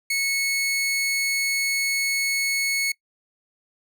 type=tone; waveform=sawtooth; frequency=2200 Hz; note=C#7; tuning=14 cents flat; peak=-18 dBFS; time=0.1-2.92 s; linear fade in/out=5 ms; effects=noise-tail reverb RT60 0.1 s tail -23 dB re dry